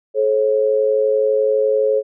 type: tone pair together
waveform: sine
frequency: 430 / 541.8 Hz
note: A4 / C#5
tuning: -40 / -40 cents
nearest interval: major third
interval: 400 cents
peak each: -16 dBFS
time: 0.14-2.03 s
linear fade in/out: 50 ms
effects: none